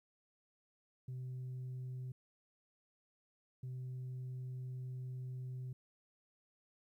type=tone bursts at uneven times; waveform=sine; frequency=127.8 Hz; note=C3; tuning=40 cents flat; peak=-39 dBFS; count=2; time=1.08-2.12 / 3.63-5.73 s; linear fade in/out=5 ms; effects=tanh soft clip ceiling -40 dBFS + 13-bit

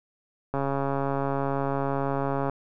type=click train; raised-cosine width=1 ms; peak=-14 dBFS; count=271; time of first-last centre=0.54-2.497 s; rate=138 Hz; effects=none

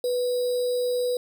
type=tone with sample-and-hold; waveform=sine; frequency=493.9 Hz; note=B4; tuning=in tune; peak=-22 dBFS; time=0.04-1.17 s; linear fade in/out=2 ms; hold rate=4410 Hz; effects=none

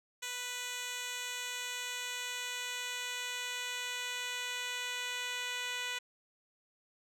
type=tone with band-pass filter sweep; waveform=10% pulse; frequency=493.9 Hz; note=B4; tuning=in tune; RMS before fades=-39 dBFS; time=0.22-5.99 s; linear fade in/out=10 ms; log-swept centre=5700 to 3800 Hz; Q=0.85; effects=none

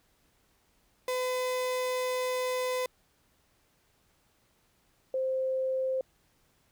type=tone pair in turn; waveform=35% pulse / sine; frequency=506 / 523.2 Hz; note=B4 / C5; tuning=+42 / 0 cents; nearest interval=minor second; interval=58 cents; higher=second; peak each=-27 dBFS; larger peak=neither; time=1.08-2.86 / 5.14-6.01 s; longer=first; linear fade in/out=2 ms; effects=pink hiss -69 dBFS RMS until 6.71 s

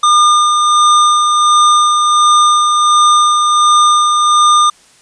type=tone with tremolo; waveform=square; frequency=1209 Hz; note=D6; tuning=50 cents sharp; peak=-6 dBFS; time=0.03-4.7 s; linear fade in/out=5 ms; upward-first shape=sine; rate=1.4 Hz; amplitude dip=35%; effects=white hiss -46 dBFS RMS until 5.01 s + resampled to 22050 Hz

